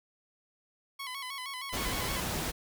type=tone with vibrato; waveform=15% pulse; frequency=1056 Hz; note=C6; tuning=16 cents sharp; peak=-31 dBFS; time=0.99-2.21 s; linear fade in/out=10 ms; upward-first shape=square; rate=6.4 Hz; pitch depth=78 cents each way
type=noise; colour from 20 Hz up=pink; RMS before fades=-34 dBFS; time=1.72-2.52 s; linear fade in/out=20 ms
effects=none